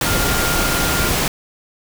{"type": "tone in noise", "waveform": "sine", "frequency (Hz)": 1405, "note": "F6", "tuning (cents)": 10, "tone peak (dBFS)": -24, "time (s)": [0.06, 1.09], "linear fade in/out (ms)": 2, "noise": "pink", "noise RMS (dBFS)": -18, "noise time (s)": [0.01, 1.28], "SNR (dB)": -9, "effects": []}